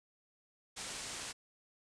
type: low-pass noise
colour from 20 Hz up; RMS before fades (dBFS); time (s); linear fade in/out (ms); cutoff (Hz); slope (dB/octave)
white; -44; 0.76-1.33; 20; 9200; 48
effects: none